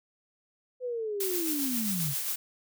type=linear sweep; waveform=sine; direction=down; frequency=510 to 128.2 Hz; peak=-30 dBFS; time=0.8-2.15 s; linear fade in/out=50 ms
type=noise with tremolo; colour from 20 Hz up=blue; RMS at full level=-31 dBFS; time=1.2-2.36 s; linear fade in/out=5 ms; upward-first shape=sine; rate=7.5 Hz; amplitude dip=35%
effects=none